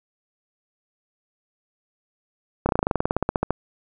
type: slowing click train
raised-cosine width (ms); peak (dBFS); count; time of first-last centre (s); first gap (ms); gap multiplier
1; -6; 18; 2.66-3.506; 30; 1.06
effects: none